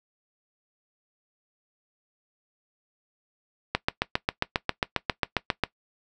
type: click train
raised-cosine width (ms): 0.3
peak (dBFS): -6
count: 15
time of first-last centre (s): 3.75-5.637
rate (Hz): 7.42
effects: noise-tail reverb RT60 0.1 s tail -19 dB re dry